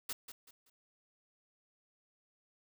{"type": "noise with echo", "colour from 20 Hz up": "white", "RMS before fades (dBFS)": -39, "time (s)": [0.09, 0.13], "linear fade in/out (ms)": 5, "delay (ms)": 190, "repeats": 3, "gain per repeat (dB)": -10, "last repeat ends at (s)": 0.7, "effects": []}